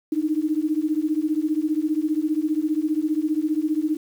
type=beating tone pair; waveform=sine; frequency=301.2 / 316.2 Hz; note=D4 / D#4; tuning=+44 / +28 cents; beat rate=15 Hz; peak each=-23 / -23 dBFS; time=0.12-3.97 s; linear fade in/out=5 ms; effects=8-bit